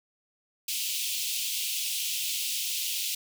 pink high-pass noise, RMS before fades -31 dBFS, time 0.68-3.15 s, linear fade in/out 5 ms, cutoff 2600 Hz, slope 48 dB/octave, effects none

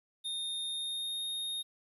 square tone with pitch glide, 3667 to 3705 Hz, A#7 to A#7, -29 to -11 cents, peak -35 dBFS, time 0.24-1.63 s, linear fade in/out 20 ms, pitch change +18 cents, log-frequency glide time 0.66-1.24 s, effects 11-bit

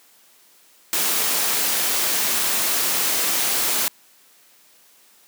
white noise, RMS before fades -21 dBFS, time 0.93-3.88 s, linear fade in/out 0 ms, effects white hiss -54 dBFS RMS until 5.27 s + high-pass 200 Hz 12 dB/octave

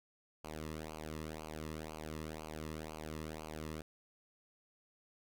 sawtooth tone with flanger, 78 Hz, D#2, 5 cents sharp, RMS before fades -45 dBFS, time 0.44-3.82 s, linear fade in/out 5 ms, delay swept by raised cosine 0.54 to 1.34 ms, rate 2 Hz, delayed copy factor -0.95, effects none

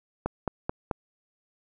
click train, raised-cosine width 1 ms, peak -13 dBFS, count 4, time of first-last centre 0.26-0.912 s, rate 4.6 Hz, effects none

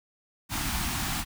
pink band-stop noise, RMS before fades -30 dBFS, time 0.49-1.25 s, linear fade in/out 50 ms, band 330 to 710 Hz, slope 48 dB/octave, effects none

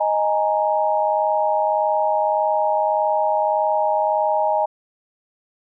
sine chord, D# suspended fourth, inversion none, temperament equal, 622.3 / 830.6 / 932.3 Hz, D#5 / G#5 / A#5, 0 / 0 / 0 cents, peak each -20 / -20 / -23 dBFS, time 0-4.66 s, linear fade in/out 10 ms, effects none

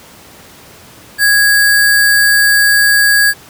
sine tone with sample-and-hold, 1659 Hz, G#6, 2 cents flat, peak -6 dBFS, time 1.18-3.34 s, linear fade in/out 50 ms, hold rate 6300 Hz, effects pink hiss -38 dBFS RMS until 3.49 s + high-pass 80 Hz 12 dB/octave

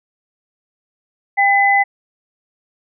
sine tone pair together, 798 / 2014 Hz, G5 / B6, +31 / +33 cents, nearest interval octave + major third, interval 1602 cents, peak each -13 dBFS, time 1.37-1.84 s, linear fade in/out 20 ms, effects none

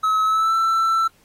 triangle tone with pitch glide, 1286 to 1333.7 Hz, E6 to E6, -43 to +20 cents, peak -14 dBFS, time 0.03-1.08 s, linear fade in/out 10 ms, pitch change +63 cents, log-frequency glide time 0.24-0.55 s, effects pink hiss -58 dBFS RMS until 1.24 s + AAC 48 kbps

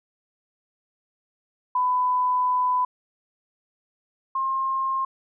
sine tone pair in turn, 1000 / 1065 Hz, B5 / C6, +21 / +30 cents, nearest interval minor second, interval 109 cents, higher second, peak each -19 / -22 dBFS, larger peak first, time 1.75-2.85 / 4.35-5.05 s, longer first, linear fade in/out 5 ms, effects none

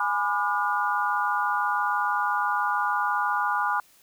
sine chord, G# diminished seventh, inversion none, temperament just, 830.6 / 996.7 / 1196.1 / 1435.3 Hz, G#5 / B5 / D6 / F6, 0 / +16 / +31 / +47 cents, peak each -28 dBFS, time 0-3.8 s, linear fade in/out 2 ms, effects white hiss -58 dBFS RMS until 4.02 s

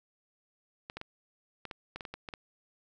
clicks, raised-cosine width 0.3 ms, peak -24 dBFS, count 11, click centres 0.899 / 0.97 / 1.014 / 1.653 / 1.712 / 1.96 / 2.008 / 2.052 / 2.14 / 2.288 / 2.338 s, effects none

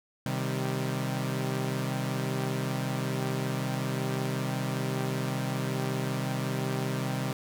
sawtooth chord, C minor, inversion none, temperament equal with one note detuned, 130.28 / 155.56 / 196 Hz, C3 / Eb3 / G3, -7 / 0 / 0 cents, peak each -27 / -31 / -31 dBFS, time 0.26-7.33 s, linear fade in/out 2 ms, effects none

